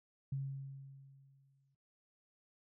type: tone with exponential decay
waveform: sine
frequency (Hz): 136.6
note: C#3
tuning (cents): -25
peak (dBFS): -34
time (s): 0.32-1.75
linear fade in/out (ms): 5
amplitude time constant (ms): 310
effects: noise-tail reverb RT60 0.4 s tail -19 dB re dry